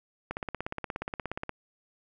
click train, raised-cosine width 0.5 ms, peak -18 dBFS, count 21, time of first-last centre 0.31-1.493 s, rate 16.9 Hz, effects none

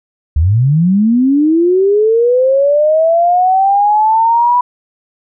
sine linear sweep, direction up, 69.3 to 987.8 Hz, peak -7 dBFS, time 0.36-4.61 s, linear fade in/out 5 ms, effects none

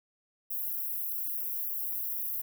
white high-pass noise, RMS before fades -34 dBFS, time 0.5-2.42 s, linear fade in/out 10 ms, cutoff 12000 Hz, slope 48 dB/octave, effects none

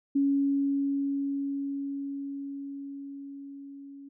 sine tone with level ramp, 278.6 Hz, C#4, 9 cents sharp, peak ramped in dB -21 to -43 dBFS, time 0.15-4.09 s, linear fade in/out 10 ms, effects none

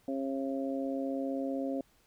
harmonic tone, 135.6 Hz, C#3, 38 cents flat, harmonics 2 / 3 / 4 / 5, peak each -33 / -43 / -37 / -42 dBFS, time 0.08-1.81 s, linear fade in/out 2 ms, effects pink hiss -67 dBFS RMS until 2.06 s

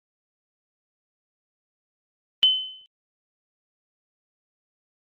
sine tone with exponential decay, 3046 Hz, F#7, 50 cents sharp, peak -11 dBFS, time 2.43-2.86 s, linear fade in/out 0 ms, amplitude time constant 92 ms, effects Opus 24 kbps

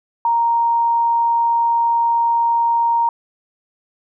sine tone, 932.3 Hz, A#5, in tune, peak -13 dBFS, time 0.25-3.09 s, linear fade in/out 2 ms, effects none

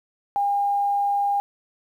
sine tone, 807 Hz, G#5, 50 cents flat, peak -19 dBFS, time 0.36-1.4 s, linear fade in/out 0 ms, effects 9-bit

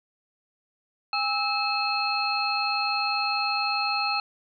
sine tone cluster, 814 / 1306 / 2598 / 4227 Hz, G#5 / E6 / E7 / C8, -35 / -17 / -26 / +17 cents, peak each -29 dBFS, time 1.13-4.2 s, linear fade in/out 2 ms, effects none

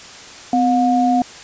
sine tone pair together, 254.1 / 718.7 Hz, B3 / F5, +49 / +49 cents, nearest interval octave + tritone, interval 1800 cents, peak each -15 dBFS, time 0.53-1.22 s, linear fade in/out 2 ms, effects white hiss -37 dBFS RMS until 1.43 s + resampled to 16000 Hz

